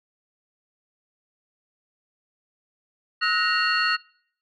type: tone cluster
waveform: sine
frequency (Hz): 1287 / 1460 / 1868 / 2774 / 4342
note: E6 / F#6 / A#6 / F7 / C#8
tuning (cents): -42 / -24 / +3 / -12 / -37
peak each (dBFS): -26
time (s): 3.21-3.97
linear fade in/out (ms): 20
effects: noise-tail reverb RT60 0.6 s tail -23 dB re dry + tanh soft clip ceiling -10 dBFS